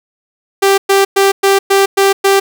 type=tone bursts; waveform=sawtooth; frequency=392.5 Hz; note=G4; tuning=2 cents sharp; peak=-3 dBFS; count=7; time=0.62-2.4 s; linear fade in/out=10 ms; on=160 ms; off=110 ms; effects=none